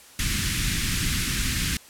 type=band-stop noise; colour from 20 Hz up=pink; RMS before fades=-25 dBFS; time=0.19-1.77 s; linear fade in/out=2 ms; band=260 to 1600 Hz; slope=24 dB/octave; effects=white hiss -49 dBFS RMS until 1.89 s + low-pass 12000 Hz 12 dB/octave